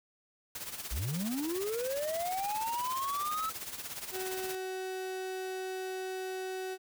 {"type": "noise with tremolo", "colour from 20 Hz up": "white", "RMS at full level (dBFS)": -39, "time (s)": [0.55, 4.55], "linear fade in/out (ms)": 2, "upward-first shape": "sine", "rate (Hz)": 17, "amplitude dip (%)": 65}
{"type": "linear sweep", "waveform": "triangle", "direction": "up", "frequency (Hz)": [46.61, 1315], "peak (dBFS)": -30, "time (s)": [0.91, 3.5], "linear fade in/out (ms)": 10}
{"type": "tone", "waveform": "35% pulse", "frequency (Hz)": 375.2, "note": "F#4", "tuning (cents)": 24, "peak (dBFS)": -34, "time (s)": [4.11, 6.78], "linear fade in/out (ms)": 50}
{"effects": []}